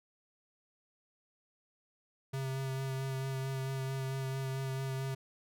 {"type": "tone with vibrato", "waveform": "square", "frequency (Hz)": 133.6, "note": "C3", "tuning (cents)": 36, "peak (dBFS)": -35, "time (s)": [2.33, 5.15], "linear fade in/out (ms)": 10, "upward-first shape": "sine", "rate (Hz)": 4.5, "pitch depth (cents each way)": 16, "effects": []}